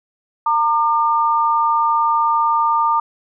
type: tone pair together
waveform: sine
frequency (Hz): 915.6 / 1200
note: A#5 / D6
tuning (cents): -31 / +37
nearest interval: perfect fourth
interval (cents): 468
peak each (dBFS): -16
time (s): 0.46-3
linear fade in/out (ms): 5
effects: none